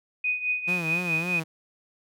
sine tone with tremolo, 2489 Hz, D#7, in tune, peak -21 dBFS, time 0.24-1.4 s, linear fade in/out 5 ms, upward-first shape triangle, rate 4.7 Hz, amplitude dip 80%
sawtooth tone with vibrato, 170 Hz, F3, 46 cents flat, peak -26 dBFS, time 0.67-1.44 s, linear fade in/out 20 ms, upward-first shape sine, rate 3.6 Hz, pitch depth 110 cents each way
effects none

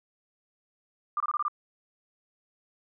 sine tone bursts, 1195 Hz, D6, 30 cents sharp, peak -25 dBFS, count 6, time 1.17-1.482 s, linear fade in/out 2 ms, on 32 ms, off 24 ms, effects none

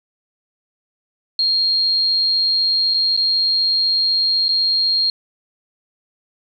sine tone with dropouts, 4232 Hz, C8, 19 cents sharp, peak -14 dBFS, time 1.39-5.1 s, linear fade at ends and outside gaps 2 ms, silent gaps 2.939-2.943 / 3.166-3.174 / 4.483-4.49 s, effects none

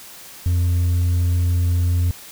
triangle tone with hard clipping, 87.3 Hz, F2, in tune, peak -14 dBFS, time 0.46-2.11 s, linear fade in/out 0 ms, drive 1 dB, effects white hiss -40 dBFS RMS until 2.31 s

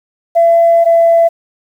sine tone pair in turn, 674 / 670.7 Hz, E5 / E5, +38 / +30 cents, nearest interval unison, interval 8 cents, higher first, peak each -4 dBFS, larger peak neither, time 0.35-0.85 / 0.85-1.29 s, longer first, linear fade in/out 20 ms, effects tanh soft clip ceiling -1 dBFS + 7-bit

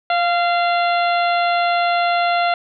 harmonic tone with a mistuned harmonic, 690 Hz, F5, 21 cents flat, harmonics 1 / 2 / 3 / 4 / 5 / 6, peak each -16 / -22 / -26 / -28 / -30 / -32 dBFS, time 0.1-2.54 s, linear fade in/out 2 ms, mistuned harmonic 1, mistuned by +19 cents, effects none

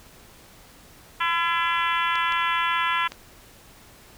harmonic tone, 337.7 Hz, E4, 42 cents sharp, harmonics 3 / 4 / 5 / 6 / 7 / 8 / 9 / 10, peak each -25 / -27 / -29 / -31 / -32 / -33 / -34 / -35 dBFS, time 1.2-3.08 s, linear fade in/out 10 ms
clicks, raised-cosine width 0.2 ms, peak -18 dBFS, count 3, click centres 2.156 / 2.323 / 3.12 s
effects pink hiss -50 dBFS RMS until 4.17 s

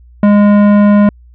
sine tone with tanh clipping, 205.6 Hz, G#3, 17 cents flat, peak -6 dBFS, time 0.23-1.09 s, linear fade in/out 2 ms, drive 15 dB, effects added 60 Hz sine -37 dBFS peak until 1.34 s

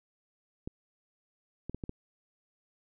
clicks, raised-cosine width 3 ms, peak -24 dBFS, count 5, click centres 0.675 / 1.696 / 1.746 / 1.838 / 1.894 s, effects none

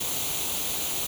white noise with comb filter, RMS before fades -29 dBFS, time 0-1.07 s, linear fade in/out 10 ms, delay 0.29 ms, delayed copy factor +0.6, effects none

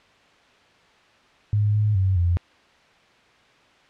sine tone with pitch steps, 104.4 / 105.7 / 95 / 86.9 Hz, G#2 / G#2 / F#2 / F2, +10 / +31 / +46 / -8 cents, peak -17 dBFS, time 1.53-2.37 s, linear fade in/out 0 ms, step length 210 ms, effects white hiss -55 dBFS RMS until 3.89 s + low-pass 3000 Hz 12 dB/octave

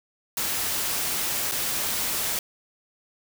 white noise with dropouts, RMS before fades -27 dBFS, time 0.37-2.39 s, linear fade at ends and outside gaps 2 ms, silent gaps 1.513-1.519 s, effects none

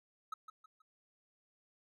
triangle tone with echo, 1286 Hz, E6, 43 cents flat, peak -36 dBFS, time 0.32-0.34 s, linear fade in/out 5 ms, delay 160 ms, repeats 3, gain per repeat -9 dB, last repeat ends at 0.82 s, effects none

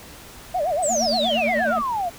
sine tone with vibrato, 655 Hz, E5, 11 cents flat, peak -19 dBFS, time 0.54-1.79 s, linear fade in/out 10 ms, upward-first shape sine, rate 8.5 Hz, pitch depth 230 cents each way
sine exponential sweep, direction down, 8372 to 659.3 Hz, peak -21 dBFS, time 0.82-2.1 s, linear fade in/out 20 ms
sine tone with tremolo, 227.5 Hz, A#3, 42 cents flat, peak -22 dBFS, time 0.88-1.83 s, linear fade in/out 50 ms, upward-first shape triangle, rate 8.9 Hz, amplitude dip 75%
effects tanh soft clip ceiling -13 dBFS + pink hiss -42 dBFS RMS until 2.18 s

